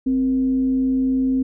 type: tone with frequency modulation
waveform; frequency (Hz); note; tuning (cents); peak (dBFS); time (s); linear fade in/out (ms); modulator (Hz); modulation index
sine; 261.6; C4; 0; -16; 0.06-1.43; 10; 210; 0.2
effects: none